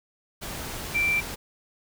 sine tone in noise, 2349 Hz, D7, in tune, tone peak -21 dBFS, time 0.94-1.21 s, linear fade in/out 20 ms, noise pink, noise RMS -35 dBFS, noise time 0.41-1.36 s, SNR +11 dB, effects none

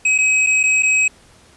square tone with dropouts, 2542 Hz, D#7, 36 cents sharp, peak -13 dBFS, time 0.05-1.08 s, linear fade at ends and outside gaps 5 ms, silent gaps 0.18-0.185 / 0.465-0.469 / 0.632-0.636 / 0.825-0.831 s, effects pink hiss -49 dBFS RMS until 1.56 s + resampled to 24000 Hz

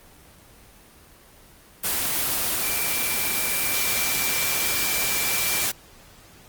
sine tone in noise, 2349 Hz, D7, in tune, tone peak -30 dBFS, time 2.62-5.66 s, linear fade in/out 20 ms, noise white, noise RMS -24 dBFS, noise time 1.83-5.72 s, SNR -9 dB, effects pink hiss -50 dBFS RMS until 6.48 s + Opus 24 kbps

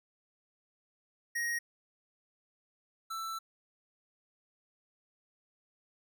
square tone pair in turn, 1879 / 1328.7 Hz, A#6 / E6, +13 / +13 cents, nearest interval tritone, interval 600 cents, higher first, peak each -32 / -37 dBFS, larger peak first, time 1.35-1.59 / 3.1-3.39 s, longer second, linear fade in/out 10 ms, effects none

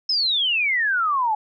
sine exponential sweep, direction down, 5300 to 830.6 Hz, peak -18 dBFS, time 0.09-1.35 s, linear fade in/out 5 ms, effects none

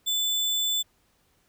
sine tone with sample-and-hold, 3500 Hz, A7, 10 cents flat, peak -23 dBFS, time 0.06-0.83 s, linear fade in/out 20 ms, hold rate 11025 Hz, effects pink hiss -67 dBFS RMS until 1.48 s

